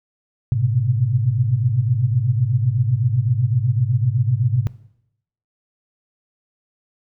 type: tone cluster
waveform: sine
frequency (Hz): 106.4 / 122.1 / 130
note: G#2 / B2 / C3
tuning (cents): +42 / -19 / -11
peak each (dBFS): -20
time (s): 0.52-4.67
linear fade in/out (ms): 0
effects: noise-tail reverb RT60 0.8 s tail -19 dB re dry